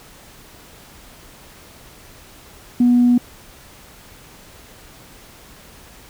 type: tone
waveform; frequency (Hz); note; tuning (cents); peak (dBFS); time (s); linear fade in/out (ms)
sine; 243.8; B3; -22; -9; 2.8-3.18; 5
effects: tanh soft clip ceiling -6 dBFS + pink hiss -44 dBFS RMS until 6.09 s